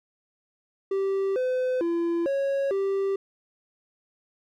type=tone with pitch steps; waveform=triangle; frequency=389.6 / 509 / 339.1 / 551 / 391.5 Hz; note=G4 / C5 / E4 / C#5 / G4; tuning=-11 / -48 / +49 / -11 / -2 cents; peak=-21 dBFS; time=0.91-3.16 s; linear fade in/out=5 ms; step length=450 ms; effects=none